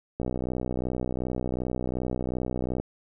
click train, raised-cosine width 2 ms, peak -16 dBFS, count 164, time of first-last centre 0.2-2.8 s, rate 62.7 Hz, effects none

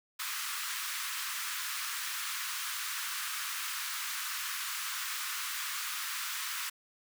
pink high-pass noise, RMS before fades -37 dBFS, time 0.19-6.7 s, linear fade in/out 10 ms, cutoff 1100 Hz, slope 48 dB/octave, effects none

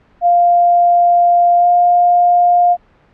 sine tone with pitch glide, 698.5 to 705.4 Hz, F5 to F5, 0 to +17 cents, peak -7 dBFS, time 0.21-2.77 s, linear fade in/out 50 ms, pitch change +17 cents, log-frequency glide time 1.57-1.67 s, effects pink hiss -51 dBFS RMS until 3.13 s + low-pass 2000 Hz 12 dB/octave

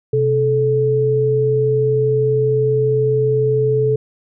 sine tone pair together, 128.94 / 433.7 Hz, C3 / A4, -25 / -25 cents, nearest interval octave + major sixth, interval 2100 cents, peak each -18 / -14 dBFS, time 0.13-3.96 s, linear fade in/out 5 ms, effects none

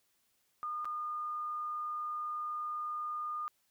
sine tone with dropouts, 1218 Hz, D#6, 37 cents flat, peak -35 dBFS, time 0.63-3.48 s, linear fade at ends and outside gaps 0 ms, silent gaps 0.846-0.854 s, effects white hiss -75 dBFS RMS until 3.7 s

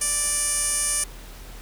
15% pulse tone with band-pass filter, 587.3 Hz, D5, in tune, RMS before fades -24 dBFS, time 0.01-1.04 s, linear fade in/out 5 ms, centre 8700 Hz, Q 4.6, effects added 40 Hz sine -39 dBFS peak until 1.61 s + pink hiss -45 dBFS RMS until 1.61 s

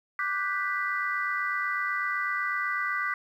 sine chord, G major seventh, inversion second, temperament equal, 1174.7 / 1480 / 1568 / 1975.5 Hz, D6 / F#6 / G6 / B6, 0 / 0 / 0 / 0 cents, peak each -31 / -33 / -35 / -30 dBFS, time 0.19-3.14 s, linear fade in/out 2 ms, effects tanh soft clip ceiling -16 dBFS + 10-bit

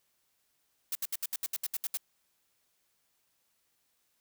blue noise bursts, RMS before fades -33 dBFS, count 11, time 0.92-1.972 s, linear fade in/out 2 ms, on 32 ms, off 70 ms, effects white hiss -75 dBFS RMS until 4.2 s

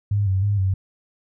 sine tone with vibrato, 98.6 Hz, G2, 11 cents sharp, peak -17 dBFS, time 0.11-0.74 s, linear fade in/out 5 ms, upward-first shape square, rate 3.2 Hz, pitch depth 61 cents each way, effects none

